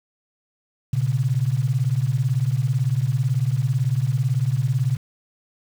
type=beating tone pair; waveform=sine; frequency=119.4 / 137.4 Hz; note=A#2 / C#3; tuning=+42 / -15 cents; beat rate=18 Hz; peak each=-21 dBFS; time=0.93-4.97 s; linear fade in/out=5 ms; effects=7-bit